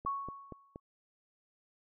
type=click train; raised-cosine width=2 ms; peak=-30 dBFS; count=4; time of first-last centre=0.05-0.759 s; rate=4.23 Hz
type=tone with exponential decay; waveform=sine; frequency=1108.7 Hz; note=C#6; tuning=in tune; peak=-30 dBFS; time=0.06-0.8 s; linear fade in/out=5 ms; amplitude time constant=160 ms
effects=none